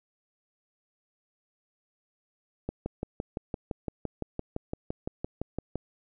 click train, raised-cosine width 2 ms, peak -18 dBFS, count 19, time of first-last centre 2.69-5.756 s, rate 5.87 Hz, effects none

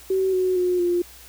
sine tone with pitch steps, 380 / 370 / 360.3 / 350.9 Hz, F#4 / F#4 / F#4 / F4, +46 / 0 / -46 / +8 cents, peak -18 dBFS, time 0.1-1.02 s, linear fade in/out 5 ms, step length 230 ms, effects added 60 Hz sine -50 dBFS peak until 1.28 s + white hiss -46 dBFS RMS until 1.28 s

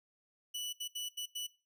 sawtooth tone bursts at uneven times, 2960 Hz, F#7, in tune, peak -34 dBFS, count 5, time 0.54-0.73 / 0.8-0.88 / 0.95-1.09 / 1.17-1.26 / 1.35-1.47 s, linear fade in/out 10 ms, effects noise-tail reverb RT60 0.3 s tail -18 dB re dry

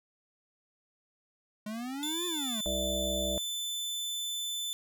square exponential two-way sweep, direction up then down, 207.7 to 361.5 to 207.7 Hz, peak -36 dBFS, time 1.66-2.61 s, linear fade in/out 5 ms, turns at 2.26 s
sawtooth tone, 3520 Hz, A7, in tune, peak -30 dBFS, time 2.03-4.73 s, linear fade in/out 0 ms
harmonic tone, 65.6 Hz, C2, 5 cents sharp, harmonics 1 / 3 / 5 / 7 / 9 / 10, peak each -37 / -39 / -41 / -45 / -34 / -40 dBFS, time 2.66-3.38 s, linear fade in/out 0 ms
effects none

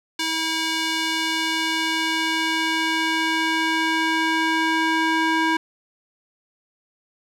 square tone with band-pass filter sweep, 322.5 Hz, E4, 38 cents flat, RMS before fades -22 dBFS, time 0.19-5.57 s, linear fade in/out 5 ms, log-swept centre 3900 to 1500 Hz, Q 0.9, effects none

